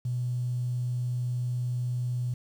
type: tone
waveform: triangle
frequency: 123.47 Hz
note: B2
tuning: in tune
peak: -23 dBFS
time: 0.05-2.34 s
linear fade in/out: 5 ms
effects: tanh soft clip ceiling -25 dBFS + 9-bit